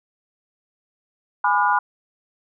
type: chord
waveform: sine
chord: G# diminished seventh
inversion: none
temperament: just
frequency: 830.6 / 996.7 / 1196.1 / 1435.3 Hz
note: G#5 / B5 / D6 / F6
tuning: 0 / +16 / +31 / +47 cents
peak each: -21 / -19 / -25 / -22 dBFS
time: 1.44-1.79 s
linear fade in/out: 5 ms
effects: none